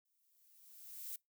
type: noise with exponential growth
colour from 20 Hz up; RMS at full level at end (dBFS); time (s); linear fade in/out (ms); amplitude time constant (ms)
violet; -43; 0.05-1.16; 5; 240
effects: noise-tail reverb RT60 0.2 s tail -25 dB re dry